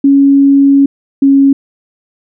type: tone pair in turn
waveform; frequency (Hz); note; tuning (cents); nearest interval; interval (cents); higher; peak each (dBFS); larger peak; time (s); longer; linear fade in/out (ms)
sine; 277.6 / 275.2; C#4 / C#4; +3 / -12; unison; 15; first; -3; neither; 0.04-0.86 / 1.22-1.53; first; 5
effects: none